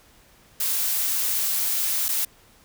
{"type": "noise with dropouts", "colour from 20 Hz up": "blue", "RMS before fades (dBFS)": -24, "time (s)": [0.6, 2.25], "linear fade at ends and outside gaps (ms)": 5, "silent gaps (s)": [2.084, 2.088], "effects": ["pink hiss -55 dBFS RMS until 2.64 s"]}